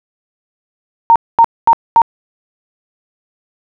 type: tone bursts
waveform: sine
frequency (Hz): 921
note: A#5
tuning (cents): -21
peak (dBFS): -3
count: 4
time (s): 1.1-2.018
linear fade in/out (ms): 0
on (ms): 57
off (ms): 230
effects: none